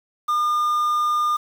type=tone with quantisation; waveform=triangle; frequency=1210 Hz; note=D#6; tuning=49 cents flat; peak=-16 dBFS; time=0.28-1.37 s; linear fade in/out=10 ms; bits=7; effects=none